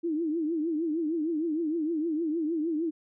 sine tone with vibrato, 319.8 Hz, D#4, 48 cents sharp, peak -26 dBFS, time 0.03-2.91 s, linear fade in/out 20 ms, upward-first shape triangle, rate 6.5 Hz, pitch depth 150 cents each way, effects none

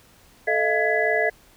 sine tone cluster, 438.3 / 626 / 691 / 1681 / 1998 Hz, A4 / D#5 / F5 / G#6 / B6, -7 / +10 / -19 / +20 / +20 cents, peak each -25 dBFS, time 0.47-1.3 s, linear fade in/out 10 ms, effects pink hiss -54 dBFS RMS until 1.56 s

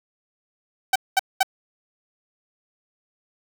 sawtooth tone bursts, 764 Hz, G5, 45 cents flat, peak -11 dBFS, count 3, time 0.93-1.431 s, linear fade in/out 5 ms, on 27 ms, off 210 ms, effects none

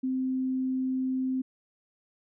sine tone, 259.8 Hz, C4, 12 cents flat, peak -26 dBFS, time 0.03-1.42 s, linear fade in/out 10 ms, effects none

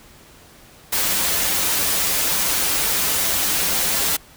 white noise with comb filter, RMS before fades -20 dBFS, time 0.92-4.17 s, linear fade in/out 10 ms, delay 8.3 ms, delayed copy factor -0.65, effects pink hiss -47 dBFS RMS until 4.36 s

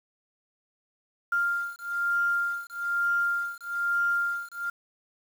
sine beating tone pair, 1396.9 / 1398 Hz, F6 / F6, 0 / +1 cents, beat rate 1.1 Hz, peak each -28 dBFS, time 1.32-4.7 s, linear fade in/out 5 ms, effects 8-bit

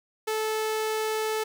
sawtooth tone, 435.8 Hz, A4, 17 cents flat, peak -22 dBFS, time 0.27-1.44 s, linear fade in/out 10 ms, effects none

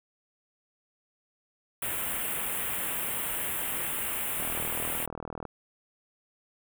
white band-stop noise, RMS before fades -32 dBFS, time 1.82-5.06 s, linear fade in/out 5 ms, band 3200 to 8400 Hz, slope 48 dB/octave
click train, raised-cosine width 1 ms, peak -23 dBFS, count 43, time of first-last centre 4.4-5.453 s, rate 39.9 Hz
effects none

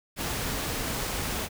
pink noise, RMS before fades -31 dBFS, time 0.16-1.49 s, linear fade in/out 50 ms, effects none

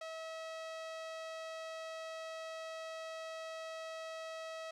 sawtooth tone with low-pass filter, 645 Hz, E5, 38 cents flat, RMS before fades -45 dBFS, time 0.01-4.71 s, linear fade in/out 5 ms, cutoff 5800 Hz, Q 0.76, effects 13-bit

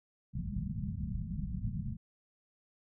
white low-pass noise, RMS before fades -37 dBFS, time 0.33-1.97 s, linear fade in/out 20 ms, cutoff 220 Hz, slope 96 dB/octave, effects none

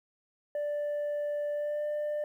sine tone with pitch glide, 587.3 to 595.8 Hz, D5 to D5, 0 to +25 cents, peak -27 dBFS, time 0.55-2.24 s, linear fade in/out 2 ms, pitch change +25 cents, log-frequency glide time 1.53-1.84 s, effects tanh soft clip ceiling -29 dBFS + 11-bit

